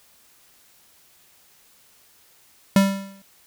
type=tone with exponential decay; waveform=square; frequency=195.8 Hz; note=G3; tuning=2 cents flat; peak=-11 dBFS; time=2.76-3.22 s; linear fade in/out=2 ms; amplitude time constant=99 ms; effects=white hiss -56 dBFS RMS until 3.46 s